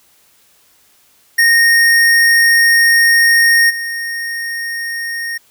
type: tone with level steps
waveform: square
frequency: 1853 Hz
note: A#6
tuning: 11 cents flat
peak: -8 / -20 dBFS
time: 1.38-5.38 s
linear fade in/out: 10 ms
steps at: 3.69 s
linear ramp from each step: 20 ms
effects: white hiss -52 dBFS RMS until 5.5 s